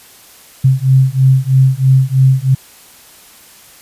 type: beating tone pair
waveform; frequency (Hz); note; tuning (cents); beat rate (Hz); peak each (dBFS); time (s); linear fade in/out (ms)
sine; 130.81 / 133.91; C3 / C3; 0 / +41; 3.1; -10; 0.64-2.55; 10
effects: white hiss -41 dBFS RMS until 3.81 s + resampled to 32000 Hz